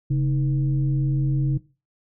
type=tone with frequency modulation; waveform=sine; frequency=137 Hz; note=C#3; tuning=20 cents flat; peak=-18 dBFS; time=0.1-1.58 s; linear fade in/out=10 ms; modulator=176 Hz; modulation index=0.46; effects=noise-tail reverb RT60 0.3 s tail -18 dB re dry